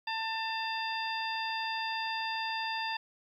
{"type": "harmonic tone with a mistuned harmonic", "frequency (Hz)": 893, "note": "A5", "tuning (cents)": 25, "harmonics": [1, 2, 3, 4, 5], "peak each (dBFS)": [-35, -38, -40, -41, -42], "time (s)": [0.07, 2.97], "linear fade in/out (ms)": 5, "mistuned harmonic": 5, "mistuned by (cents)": 120, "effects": ["11-bit"]}